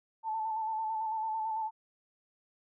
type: tone with vibrato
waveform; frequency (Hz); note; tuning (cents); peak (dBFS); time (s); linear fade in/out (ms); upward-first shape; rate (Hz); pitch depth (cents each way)
sine; 880; A5; 0; -31; 0.23-1.71; 50; square; 9; 27
effects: none